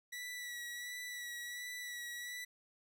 sawtooth tone with vibrato, 1949 Hz, B6, 23 cents flat, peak -39 dBFS, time 0.12-2.45 s, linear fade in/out 10 ms, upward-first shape sine, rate 1.4 Hz, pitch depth 24 cents each way, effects none

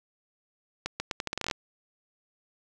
accelerating click train, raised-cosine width 0.2 ms, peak -13 dBFS, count 13, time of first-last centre 0.86-1.512 s, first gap 140 ms, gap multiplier 0.8, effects none

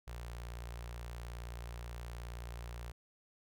sawtooth tone with notch filter, 58.9 Hz, A#1, 19 cents sharp, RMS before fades -45 dBFS, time 0.07-2.92 s, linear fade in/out 10 ms, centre 250 Hz, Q 0.63, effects none

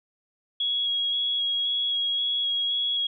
sine tone with vibrato, 3322 Hz, G#7, in tune, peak -23 dBFS, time 0.6-3.07 s, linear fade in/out 5 ms, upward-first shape square, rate 1.9 Hz, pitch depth 10 cents each way, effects none

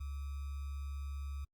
sine tone with sample-and-hold, 70 Hz, C#2, 18 cents sharp, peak -38 dBFS, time 0-1.45 s, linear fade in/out 10 ms, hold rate 1225 Hz, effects Opus 48 kbps

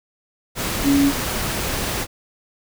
sine tone in noise, 280.6 Hz, C#4, 21 cents sharp, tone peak -13 dBFS, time 0.83-1.13 s, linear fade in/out 50 ms, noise pink, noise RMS -24 dBFS, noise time 0.55-2.07 s, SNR +8 dB, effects none

